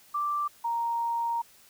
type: tone pair in turn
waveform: sine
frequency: 1174.7 / 932.4 Hz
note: D6 / A#5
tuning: 0 / 0 cents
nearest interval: major third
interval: 400 cents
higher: first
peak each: -26 dBFS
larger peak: neither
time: 0.14-0.48 / 0.64-1.42 s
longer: second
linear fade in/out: 10 ms
effects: white hiss -57 dBFS RMS until 1.69 s